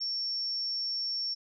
sine tone, 5460 Hz, F8, 40 cents flat, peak -30 dBFS, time 0-1.35 s, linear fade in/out 20 ms, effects none

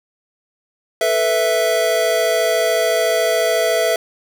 square chord, A suspended second, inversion none, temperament equal, 440 / 493.9 / 659.3 Hz, A4 / B4 / E5, 0 / 0 / 0 cents, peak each -23 / -22 / -17 dBFS, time 1.01-3.96 s, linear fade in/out 2 ms, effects none

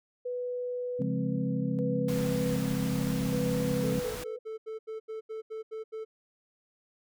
sine tone with tremolo, 493.9 Hz, B4, in tune, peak -31 dBFS, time 0.25-4.39 s, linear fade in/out 10 ms, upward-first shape square, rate 0.65 Hz, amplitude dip 60%
sine chord, Db major seventh, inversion none, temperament equal, 138.59 / 174.61 / 207.7 / 261.6 Hz, Db3 / F3 / Ab3 / C4, 0 / 0 / 0 / 0 cents, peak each -33 dBFS, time 0.99-4 s, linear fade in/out 10 ms
pink noise, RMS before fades -40 dBFS, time 2.08-4.24 s, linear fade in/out 5 ms
triangle tone bursts, 440 Hz, A4, in tune, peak -33 dBFS, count 11, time 3.82-6.05 s, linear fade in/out 20 ms, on 130 ms, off 80 ms
effects none

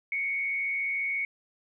sine tone with frequency modulation, 2217 Hz, C#7, in tune, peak -27 dBFS, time 0.12-1.25 s, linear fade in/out 2 ms, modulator 85.8 Hz, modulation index 0.64, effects none

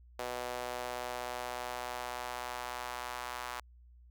sawtooth tone with high-pass filter sweep, 123.47 Hz, B2, in tune, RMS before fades -40 dBFS, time 0.19-3.6 s, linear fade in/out 0 ms, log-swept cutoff 570 to 1000 Hz, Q 1.8, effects added 60 Hz sine -55 dBFS peak until 4.1 s

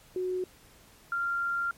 sine tone pair in turn, 367.5 / 1387.5 Hz, F#4 / F6, -12 / -12 cents, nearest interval octave + major seventh, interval 2300 cents, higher second, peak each -28 / -27 dBFS, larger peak second, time 0.16-0.44 / 1.12-1.71 s, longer second, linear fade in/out 2 ms, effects pink hiss -57 dBFS RMS until 1.77 s + MP3 64 kbps

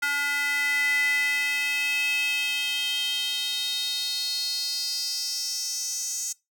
square tone with high-pass filter sweep, 286.6 Hz, D4, 42 cents flat, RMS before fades -27 dBFS, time 0.02-6.33 s, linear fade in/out 10 ms, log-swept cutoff 1600 to 6600 Hz, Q 5.8, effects noise-tail reverb RT60 0.2 s tail -21 dB re dry

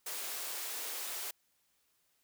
white high-pass noise, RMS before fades -40 dBFS, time 0.06-1.31 s, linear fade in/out 5 ms, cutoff 350 Hz, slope 24 dB/octave, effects white hiss -75 dBFS RMS until 2.23 s

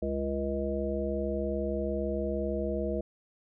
harmonic tone with a mistuned harmonic, 68.8 Hz, C#2, 12 cents flat, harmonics 1 / 3 / 5 / 7 / 9, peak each -35 / -35 / -35 / -35 / -35 dBFS, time 0.02-3.01 s, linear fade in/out 5 ms, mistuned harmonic 9, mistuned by +18 cents, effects none

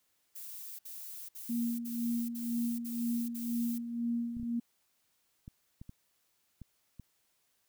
violet noise bursts, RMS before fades -45 dBFS, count 7, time 0.35-3.784 s, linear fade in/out 10 ms, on 440 ms, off 59 ms
sine tone with tremolo, 235.3 Hz, A#3, 16 cents sharp, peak -29 dBFS, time 1.49-4.6 s, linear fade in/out 10 ms, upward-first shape sine, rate 2 Hz, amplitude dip 60%
clicks, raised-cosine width 5 ms, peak -34 dBFS, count 8, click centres 4.368 / 4.398 / 4.43 / 5.479 / 5.815 / 5.894 / 6.617 / 6.997 s
effects white hiss -75 dBFS RMS until 7.68 s

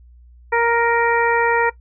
harmonic tone, 467.4 Hz, A#4, 5 cents sharp, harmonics 1 / 2 / 3 / 4 / 5, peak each -18 / -18 / -24 / -22 / -28 dBFS, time 0.52-1.7 s, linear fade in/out 10 ms, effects noise-tail reverb RT60 0.1 s tail -18 dB re dry + added 60 Hz sine -43 dBFS peak until 1.8 s

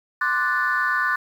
sine chord, D dominant seventh, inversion third, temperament equal, 1046.5 / 1174.7 / 1480 / 1760 Hz, C6 / D6 / F#6 / A6, 0 / 0 / 0 / 0 cents, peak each -27 / -25 / -22 / -23 dBFS, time 0.21-1.16 s, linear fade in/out 5 ms, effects tanh soft clip ceiling -12 dBFS + 8-bit

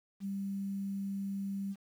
sine tone with quantisation, 197 Hz, G3, 9 cents sharp, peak -34 dBFS, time 0.2-1.76 s, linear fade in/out 50 ms, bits 10, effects none

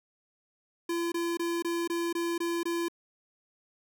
square tone bursts, 340 Hz, F4, 46 cents flat, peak -29 dBFS, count 8, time 0.89-2.884 s, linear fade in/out 5 ms, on 230 ms, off 22 ms, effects none

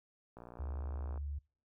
click train, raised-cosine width 1 ms, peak -36 dBFS, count 49, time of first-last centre 0.37-1.175 s, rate 59.6 Hz
sine tone with pitch glide, 71.4 to 71.94 Hz, D2 to D2, -48 to -35 cents, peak -37 dBFS, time 0.59-1.39 s, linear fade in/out 10 ms, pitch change +13 cents, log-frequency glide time 0.73-0.83 s
effects noise-tail reverb RT60 0.4 s tail -26 dB re dry

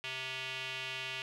square tone with band-pass filter, 130.7 Hz, C3, 1 cent flat, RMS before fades -40 dBFS, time 0.04-1.22 s, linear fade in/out 0 ms, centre 2800 Hz, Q 3.1, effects none

